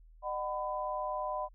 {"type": "tone cluster", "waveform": "sine", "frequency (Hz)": [608, 748, 1003], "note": ["D#5", "F#5", "B5"], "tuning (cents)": [-40, 19, 26], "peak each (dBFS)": [-37, -39, -36], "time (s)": [0.22, 1.49], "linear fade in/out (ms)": 50, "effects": ["added 40 Hz sine -54 dBFS peak until 1.54 s"]}